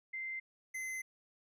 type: tone pair in turn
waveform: sine / square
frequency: 2082 / 2055 Hz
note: C7 / C7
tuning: -9 / -32 cents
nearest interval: unison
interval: 23 cents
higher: first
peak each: -38 / -39 dBFS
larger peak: first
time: 0.13-0.4 / 0.74-1.02 s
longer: second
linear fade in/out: 10 ms
effects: resampled to 32000 Hz